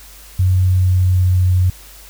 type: tone with pitch glide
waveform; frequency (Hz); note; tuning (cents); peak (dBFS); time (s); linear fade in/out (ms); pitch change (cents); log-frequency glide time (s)
sine; 92.4 to 91.29; F#2 to F#2; -2 to -23; -10; 0.39-1.7; 5; -21; 0.52-1.42
effects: added 50 Hz sine -41 dBFS peak until 2.09 s + white hiss -41 dBFS RMS until 2.09 s